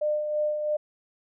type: tone with tremolo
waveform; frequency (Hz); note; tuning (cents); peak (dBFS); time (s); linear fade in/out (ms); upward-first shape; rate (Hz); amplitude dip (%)
sine; 602; D5; +43; -22; 0.01-0.77; 10; sine; 3; 45
effects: none